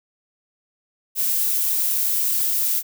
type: noise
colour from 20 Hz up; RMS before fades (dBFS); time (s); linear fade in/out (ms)
violet; -21; 1.15-2.83; 50
effects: none